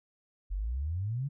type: exponential sweep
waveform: sine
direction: up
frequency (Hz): 43.65 to 146.83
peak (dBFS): -30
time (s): 0.5-1.29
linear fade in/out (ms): 20
effects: none